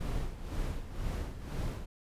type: noise with tremolo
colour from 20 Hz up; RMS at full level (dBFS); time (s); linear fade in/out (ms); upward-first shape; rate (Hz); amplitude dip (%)
brown; -33; 0-1.86; 10; sine; 2; 70
effects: resampled to 32000 Hz